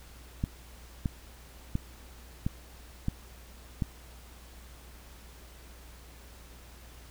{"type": "clicks", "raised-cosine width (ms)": 5, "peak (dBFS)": -16, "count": 6, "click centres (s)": [0.439, 1.058, 1.754, 2.465, 3.084, 3.822], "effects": ["added 60 Hz sine -50 dBFS peak until 7.1 s", "pink hiss -54 dBFS RMS until 7.1 s"]}